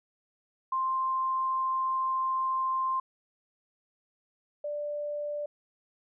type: tone pair in turn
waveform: sine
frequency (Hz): 1049 / 588.7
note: C6 / D5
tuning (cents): +4 / +4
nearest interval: minor seventh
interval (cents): 1000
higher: first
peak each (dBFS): -26 / -31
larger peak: first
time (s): 0.72-3 / 4.64-5.46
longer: first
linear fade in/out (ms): 5
effects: none